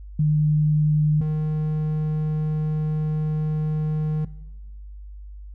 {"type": "tone pair in turn", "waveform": ["sine", "triangle"], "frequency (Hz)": [151.8, 154.01], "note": ["D#3", "D#3"], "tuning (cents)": [-42, -17], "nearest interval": "unison", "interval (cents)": 25, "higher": "second", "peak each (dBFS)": [-16, -18], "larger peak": "first", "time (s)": [[0.19, 1.21], [1.21, 4.25]], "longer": "second", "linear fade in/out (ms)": 5, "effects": ["noise-tail reverb RT60 1.0 s tail -18 dB re dry", "added 50 Hz sine -36 dBFS peak until 5.54 s"]}